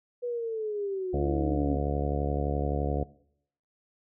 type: linear sweep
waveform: sine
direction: down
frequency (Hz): 491.8 to 269.2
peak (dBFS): -29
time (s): 0.22-1.78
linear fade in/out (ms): 20
type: harmonic tone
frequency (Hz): 71.7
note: D2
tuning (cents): -41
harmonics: 1 / 2 / 3 / 4 / 5 / 6 / 7 / 8 / 9 / 10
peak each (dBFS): -30 / -32 / -38 / -36 / -40 / -37 / -36 / -39 / -42 / -39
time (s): 1.13-3.04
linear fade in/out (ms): 10
effects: noise-tail reverb RT60 0.7 s tail -21 dB re dry